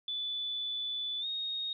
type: tone with pitch glide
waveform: sine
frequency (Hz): 3479 to 3729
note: A7 to A#7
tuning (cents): -20 to 0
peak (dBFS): -33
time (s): 0.08-1.73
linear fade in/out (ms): 2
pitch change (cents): +120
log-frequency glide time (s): 1.2-1.26
effects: none